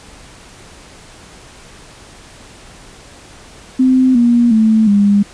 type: tone with pitch steps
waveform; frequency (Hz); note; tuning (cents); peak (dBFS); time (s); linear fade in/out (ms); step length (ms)
sine; 258.4 / 238.3 / 219.8 / 202.7; C4 / A#3 / A3 / G#3; -21 / +38 / -2 / -42; -7; 3.79-5.23; 10; 360
effects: pink hiss -39 dBFS RMS until 5.33 s + resampled to 22050 Hz